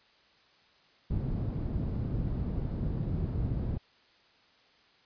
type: low-pass noise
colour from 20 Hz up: white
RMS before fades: -32 dBFS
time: 1.1-3.78 s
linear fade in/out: 10 ms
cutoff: 140 Hz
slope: 12 dB/octave
effects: white hiss -63 dBFS RMS until 5.05 s + resampled to 11025 Hz